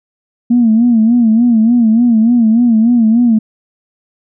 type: tone with vibrato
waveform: sine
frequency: 230.6 Hz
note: A#3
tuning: 19 cents flat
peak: -5 dBFS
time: 0.5-3.39 s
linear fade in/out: 10 ms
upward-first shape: sine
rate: 3.4 Hz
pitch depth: 100 cents each way
effects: tanh soft clip ceiling -1 dBFS